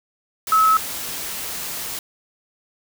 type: tone in noise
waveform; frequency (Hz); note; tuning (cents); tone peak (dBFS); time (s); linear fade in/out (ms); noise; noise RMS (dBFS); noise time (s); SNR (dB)
sine; 1294; E6; -32; -12; 0.52-0.77; 2; white; -29; 0.47-1.99; +14
effects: none